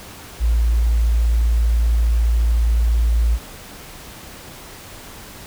sine tone, 57 Hz, A#1, 38 cents flat, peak -13 dBFS, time 0.39-3.39 s, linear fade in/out 50 ms, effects pink hiss -38 dBFS RMS until 5.46 s

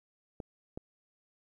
clicks, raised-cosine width 2 ms, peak -26 dBFS, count 2, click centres 0.402 / 0.775 s, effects 11-bit

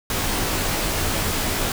pink noise with comb filter, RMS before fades -23 dBFS, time 0.1-1.72 s, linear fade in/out 2 ms, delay 17 ms, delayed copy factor -0.6, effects none

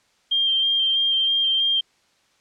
sine tone with vibrato, 3179 Hz, G7, 24 cents sharp, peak -17 dBFS, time 0.31-1.81 s, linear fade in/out 10 ms, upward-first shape square, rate 3.1 Hz, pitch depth 12 cents each way, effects white hiss -62 dBFS RMS until 2.4 s + low-pass 6000 Hz 12 dB/octave

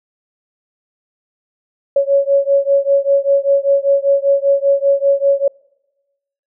sine beating tone pair, 554.4 / 559.5 Hz, C#5 / C#5, 0 / +16 cents, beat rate 5.1 Hz, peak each -13 / -14 dBFS, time 1.96-5.48 s, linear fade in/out 5 ms, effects noise-tail reverb RT60 1.0 s tail -26 dB re dry

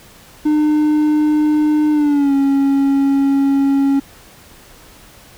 triangle tone with pitch glide, 302.6 to 275.9 Hz, D#4 to C#4, -48 to -8 cents, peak -9 dBFS, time 0.45-4 s, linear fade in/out 10 ms, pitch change -160 cents, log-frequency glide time 1.92-2.34 s, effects pink hiss -43 dBFS RMS until 5.37 s

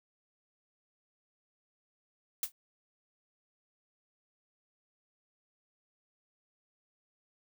blue noise with exponential decay, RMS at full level -28 dBFS, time 2.43-2.52 s, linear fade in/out 2 ms, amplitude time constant 18 ms, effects none

